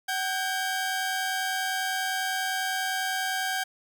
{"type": "tone pair together", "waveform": "sawtooth", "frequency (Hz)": [757.5, 1605], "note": ["F#5", "G6"], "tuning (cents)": [40, 40], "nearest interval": "octave + minor second", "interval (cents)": 1300, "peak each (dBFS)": -26, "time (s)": [0.08, 3.64], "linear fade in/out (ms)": 10, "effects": []}